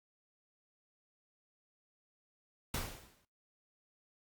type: noise with exponential decay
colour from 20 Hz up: pink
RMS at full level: -35 dBFS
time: 2.74-3.25 s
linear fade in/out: 2 ms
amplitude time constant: 110 ms
effects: noise-tail reverb RT60 0.3 s tail -21 dB re dry + Opus 48 kbps